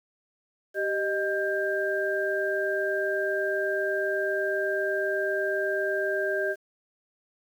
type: tone cluster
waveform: sine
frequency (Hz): 390 / 618 / 1590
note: G4 / D#5 / G6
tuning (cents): -9 / -12 / +24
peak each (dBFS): -29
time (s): 0.74-6.56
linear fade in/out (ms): 50
effects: 9-bit